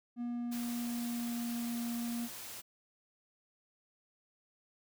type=tone with pitch glide; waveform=triangle; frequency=240 to 235.9 Hz; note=B3 to A#3; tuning=-49 to +21 cents; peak=-33 dBFS; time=0.16-2.29 s; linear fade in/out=50 ms; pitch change=-30 cents; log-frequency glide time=0.28-1.63 s
type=noise; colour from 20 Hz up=white; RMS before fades=-46 dBFS; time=0.51-2.62 s; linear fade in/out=20 ms
effects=none